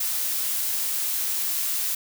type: noise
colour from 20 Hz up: blue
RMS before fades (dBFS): -26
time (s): 0-1.95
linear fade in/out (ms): 5
effects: none